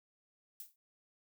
violet noise with exponential decay, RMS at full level -43 dBFS, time 0.6-0.76 s, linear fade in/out 1 ms, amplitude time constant 34 ms, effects none

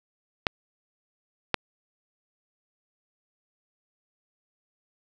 clicks, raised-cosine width 0.3 ms, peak -5 dBFS, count 2, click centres 0.468 / 1.543 s, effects none

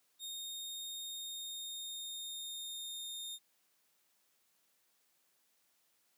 sawtooth tone with pitch glide, 3694 to 3664 Hz, A#7 to A#7, -16 to -31 cents, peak -39 dBFS, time 0.19-3.39 s, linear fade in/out 50 ms, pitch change -15 cents, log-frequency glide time 1.05-3.12 s, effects white hiss -75 dBFS RMS until 6.17 s + high-pass 150 Hz 12 dB/octave

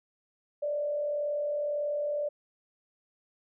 sine tone with frequency modulation, 587.3 Hz, D5, in tune, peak -28 dBFS, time 0.62-2.29 s, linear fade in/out 10 ms, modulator 41.8 Hz, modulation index 0.39, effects none

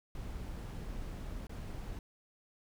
brown noise with dropouts, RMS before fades -42 dBFS, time 0.15-1.99 s, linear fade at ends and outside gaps 1 ms, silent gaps 1.469-1.494 s, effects none

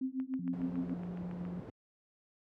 sine tone with tremolo, 261.6 Hz, C4, in tune, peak -30 dBFS, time 0.01-0.94 s, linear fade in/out 5 ms, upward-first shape triangle, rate 6.7 Hz, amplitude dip 100%
click train, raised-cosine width 0.5 ms, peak -37 dBFS, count 10, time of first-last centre 0.2-1.452 s, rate 7.19 Hz
sine tone with vibrato, 177.2 Hz, F3, 25 cents sharp, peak -38 dBFS, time 0.39-1.6 s, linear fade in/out 2 ms, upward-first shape triangle, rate 18 Hz, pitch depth 26 cents each way
white low-pass noise, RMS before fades -48 dBFS, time 0.53-1.7 s, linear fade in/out 2 ms, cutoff 420 Hz, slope 12 dB/octave
effects high-pass 60 Hz 12 dB/octave

